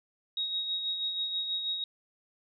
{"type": "tone with tremolo", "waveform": "sine", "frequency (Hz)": 3779, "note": "A#7", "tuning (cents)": 23, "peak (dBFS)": -28, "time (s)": [0.37, 1.84], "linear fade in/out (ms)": 2, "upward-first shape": "sine", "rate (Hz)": 6.2, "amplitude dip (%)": 45, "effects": []}